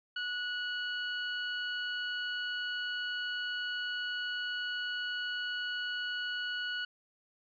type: tone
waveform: 25% pulse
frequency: 1466 Hz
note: F#6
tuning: 16 cents flat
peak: -30 dBFS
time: 0.16-6.85 s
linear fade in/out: 5 ms
effects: resampled to 11025 Hz